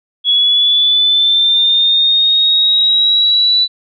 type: linear sweep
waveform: sine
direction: up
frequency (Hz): 3358 to 3971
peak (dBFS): -8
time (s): 0.24-3.68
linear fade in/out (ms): 50
effects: none